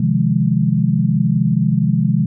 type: chord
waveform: sine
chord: F minor seventh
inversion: second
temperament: equal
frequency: 130.81 / 155.56 / 174.61 / 207.7 Hz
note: C3 / Eb3 / F3 / Ab3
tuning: 0 / 0 / 0 / 0 cents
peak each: -18 dBFS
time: 0-2.26 s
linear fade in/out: 5 ms
effects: none